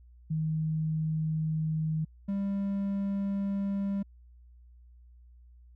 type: tone pair in turn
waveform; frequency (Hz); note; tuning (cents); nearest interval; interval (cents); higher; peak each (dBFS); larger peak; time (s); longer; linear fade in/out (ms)
sine / triangle; 157.3 / 198.19; D#3 / G3; +19 / +19; major third; 400; second; -27 / -26; second; 0.3-2.05 / 2.28-4.03; neither; 10
effects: added 60 Hz sine -52 dBFS peak until 5.75 s